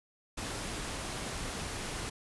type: noise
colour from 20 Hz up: pink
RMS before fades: -38 dBFS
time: 0.37-2.1 s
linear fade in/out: 10 ms
effects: resampled to 24000 Hz